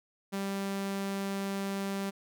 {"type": "tone", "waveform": "sawtooth", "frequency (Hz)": 196.6, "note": "G3", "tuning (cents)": 5, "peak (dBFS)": -28, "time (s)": [0.32, 2.11], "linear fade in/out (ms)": 20, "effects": []}